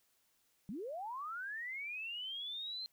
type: linear sweep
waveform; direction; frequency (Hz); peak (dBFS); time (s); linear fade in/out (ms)
sine; up; 173.2 to 4168; -40; 0.69-2.86; 0
effects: white hiss -75 dBFS RMS until 2.92 s